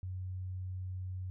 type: tone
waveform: sine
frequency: 92.5 Hz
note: F#2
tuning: in tune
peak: -37 dBFS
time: 0.03-1.3 s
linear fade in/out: 0 ms
effects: none